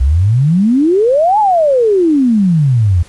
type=exponential two-way sweep; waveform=sine; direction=up then down; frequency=61.2 to 880 to 81.7 Hz; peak=-7 dBFS; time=0-3.03 s; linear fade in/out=10 ms; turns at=1.39 s; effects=pink hiss -41 dBFS RMS until 3.08 s + resampled to 24000 Hz